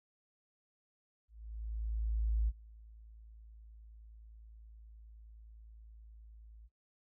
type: tone with ADSR envelope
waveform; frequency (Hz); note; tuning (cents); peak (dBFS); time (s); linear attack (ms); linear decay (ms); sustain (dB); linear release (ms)
sine; 54.8; A1; -6; -28; 1.28-6.69; 1200; 40; -24; 36
effects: noise-tail reverb RT60 0.1 s tail -19 dB re dry